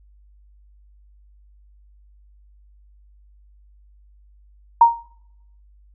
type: tone with exponential decay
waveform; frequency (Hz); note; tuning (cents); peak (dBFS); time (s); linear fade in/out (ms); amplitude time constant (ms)
sine; 932.3; A#5; 0; -4; 4.81-5.06; 5; 53
effects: noise-tail reverb RT60 0.8 s tail -24 dB re dry + added 50 Hz sine -49 dBFS peak until 5.94 s